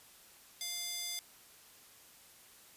square tone with high-pass filter, 698.5 Hz, F5, in tune, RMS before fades -40 dBFS, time 0.61-1.19 s, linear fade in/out 0 ms, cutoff 4200 Hz, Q 1.2, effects white hiss -59 dBFS RMS until 2.76 s + resampled to 32000 Hz

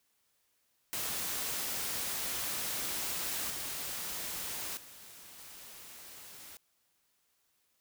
white noise with level steps, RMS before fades -36 / -39 / -52 / -50 dBFS, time 0.93-6.57 s, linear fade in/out 0 ms, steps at 3.5 / 4.77 / 5.38 s, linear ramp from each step 2 ms, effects white hiss -75 dBFS RMS until 7.8 s

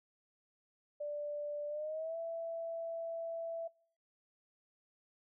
sine tone with pitch glide, 588 to 663.8 Hz, D5 to E5, +2 to +12 cents, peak -37 dBFS, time 1-3.68 s, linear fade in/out 10 ms, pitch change +210 cents, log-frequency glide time 1.68-2.17 s, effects noise-tail reverb RT60 0.6 s tail -26 dB re dry

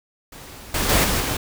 pink noise with level steps, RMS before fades -40 / -22 / -17 / -21 / -24 dBFS, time 0.32-1.37 s, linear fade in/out 5 ms, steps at 0.74 / 0.89 / 1.04 / 1.2 s, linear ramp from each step 5 ms, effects none

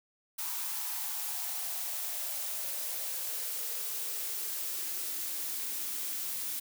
blue noise with high-pass filter sweep, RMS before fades -36 dBFS, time 0.38-6.6 s, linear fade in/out 10 ms, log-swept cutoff 970 to 230 Hz, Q 4, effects none

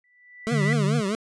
sine tone with exponential growth, 1973 Hz, B6, 2 cents flat, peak -23 dBFS, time 0.04-0.73 s, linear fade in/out 2 ms, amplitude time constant 150 ms
25% pulse tone with vibrato, 214.6 Hz, A3, 43 cents flat, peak -20 dBFS, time 0.47-1.15 s, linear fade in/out 0 ms, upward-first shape triangle, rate 4.6 Hz, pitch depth 230 cents each way
sine tone, 148.1 Hz, D3, 15 cents sharp, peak -21 dBFS, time 0.51-1.01 s, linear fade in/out 20 ms
effects resampled to 22050 Hz

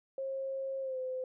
sine tone with pitch glide, 537 to 514.2 Hz, C5 to C5, +45 to -30 cents, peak -34 dBFS, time 0.18-1.24 s, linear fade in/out 2 ms, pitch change -75 cents, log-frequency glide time 0.81-0.98 s, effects none

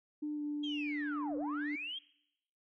sine tone with pitch glide, 299 to 294.5 Hz, D4 to D4, +31 to +5 cents, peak -34 dBFS, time 0.22-1.76 s, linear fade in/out 10 ms, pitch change -26 cents, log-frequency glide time 0.34-0.43 s
sine linear two-way sweep, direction down then up, 3300 to 466.2 to 3300 Hz, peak -38 dBFS, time 0.63-1.99 s, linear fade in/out 10 ms, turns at 1.37 s
effects noise-tail reverb RT60 0.8 s tail -21 dB re dry + tanh soft clip ceiling -28 dBFS

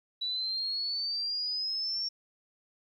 sine exponential sweep, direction up, 3925 to 5510 Hz, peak -30 dBFS, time 0.21-2.09 s, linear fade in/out 10 ms, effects 11-bit

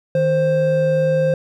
triangle tone pair together, 156.1 / 525.1 Hz, D#3 / C5, +6 / +6 cents, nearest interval octave + major sixth, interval 2100 cents, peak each -18 / -13 dBFS, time 0.15-1.34 s, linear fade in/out 2 ms, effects none

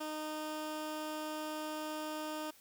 15% pulse tone, 307.9 Hz, D#4, 18 cents flat, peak -32 dBFS, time 0-2.51 s, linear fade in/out 10 ms, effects white hiss -62 dBFS RMS until 2.6 s

